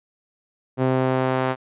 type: tone with band-pass filter sweep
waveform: sawtooth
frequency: 130 Hz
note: C3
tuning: 11 cents flat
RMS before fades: -21 dBFS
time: 0.77-1.56 s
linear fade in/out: 50 ms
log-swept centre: 410 to 940 Hz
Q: 0.73
effects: resampled to 8000 Hz